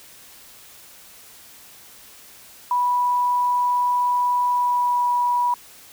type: tone with pitch glide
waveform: sine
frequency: 982 to 974.1 Hz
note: B5 to B5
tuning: -10 to -24 cents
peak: -17 dBFS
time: 2.71-5.54 s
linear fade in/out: 2 ms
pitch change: -14 cents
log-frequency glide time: 4.47-5.11 s
effects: white hiss -46 dBFS RMS until 5.92 s